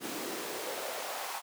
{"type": "noise with high-pass filter sweep", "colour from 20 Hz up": "pink", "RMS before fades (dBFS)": -38, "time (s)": [0, 1.42], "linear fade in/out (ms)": 50, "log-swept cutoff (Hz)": [260, 870], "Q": 2.4, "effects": []}